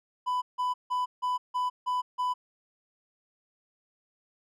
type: tone bursts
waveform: triangle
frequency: 997 Hz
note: B5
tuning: 16 cents sharp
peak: -24 dBFS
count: 7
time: 0.26-2.34 s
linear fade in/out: 20 ms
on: 160 ms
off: 160 ms
effects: none